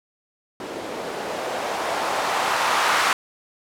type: noise with low-pass filter sweep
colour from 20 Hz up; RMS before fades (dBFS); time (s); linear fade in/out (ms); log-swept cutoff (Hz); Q
violet; -24; 0.6-3.13; 2; 400 to 1200; 1.5
effects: none